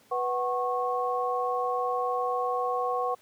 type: tone cluster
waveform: sine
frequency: 493.2 / 746 / 1094 Hz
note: B4 / F#5 / C#6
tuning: -2 / +14 / -23 cents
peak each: -30 dBFS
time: 0.11-3.15 s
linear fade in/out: 10 ms
effects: pink hiss -60 dBFS RMS until 3.21 s + high-pass 150 Hz 12 dB/octave